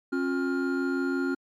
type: tone cluster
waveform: triangle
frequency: 270.4 / 356.3 / 1407 Hz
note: C#4 / F4 / F6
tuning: -43 / +35 / +12 cents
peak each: -25 / -28 / -32 dBFS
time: 0.12-1.35 s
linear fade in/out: 10 ms
effects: MP3 96 kbps